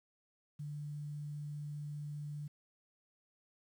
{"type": "tone with quantisation", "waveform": "sine", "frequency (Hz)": 147.5, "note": "D3", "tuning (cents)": 8, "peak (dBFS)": -40, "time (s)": [0.59, 2.48], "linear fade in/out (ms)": 10, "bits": 11, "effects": []}